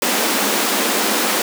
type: high-pass noise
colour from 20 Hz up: pink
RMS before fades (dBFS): -18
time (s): 0.02-1.42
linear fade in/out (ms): 2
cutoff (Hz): 200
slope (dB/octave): 96
effects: none